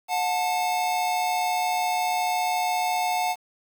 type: tone pair together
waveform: square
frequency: 724.7 / 879 Hz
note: F#5 / A5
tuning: -36 / -2 cents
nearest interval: minor third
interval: 334 cents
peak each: -25 / -28 dBFS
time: 0.08-3.36 s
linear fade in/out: 50 ms
effects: 8-bit